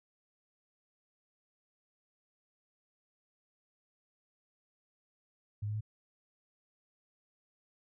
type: tone with pitch steps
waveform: sine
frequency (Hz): 103.83 / 105.77 / 107.74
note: G#2 / G#2 / A2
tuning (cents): 0 / +32 / -36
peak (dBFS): -33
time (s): 5.62-5.809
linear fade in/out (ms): 10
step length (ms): 63
effects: none